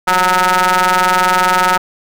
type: ring-modulated tone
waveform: sawtooth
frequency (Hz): 185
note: F#3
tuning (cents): 0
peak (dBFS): -3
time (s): 0.07-1.78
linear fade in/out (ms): 10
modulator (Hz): 1100
effects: none